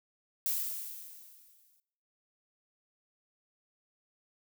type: noise with exponential decay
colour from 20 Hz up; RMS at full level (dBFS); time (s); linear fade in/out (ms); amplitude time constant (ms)
violet; -30; 0.46-1.8; 0; 290
effects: noise-tail reverb RT60 0.8 s tail -21 dB re dry